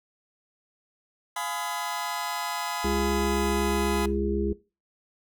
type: chord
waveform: sawtooth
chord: F half-diminished seventh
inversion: none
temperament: just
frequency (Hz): 698.5 / 838.1 / 1005.8 / 1257.2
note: F5 / Ab5 / Cb6 / Eb6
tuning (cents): 0 / +16 / +31 / +18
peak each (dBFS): -33 / -30 / -29 / -33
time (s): 1.36-4.06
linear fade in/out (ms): 5
type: harmonic tone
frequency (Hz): 68.1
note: C#2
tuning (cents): -30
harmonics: 1 / 3 / 5 / 6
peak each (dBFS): -30 / -30 / -30 / -30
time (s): 2.84-4.53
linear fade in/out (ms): 5
effects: noise-tail reverb RT60 0.3 s tail -19 dB re dry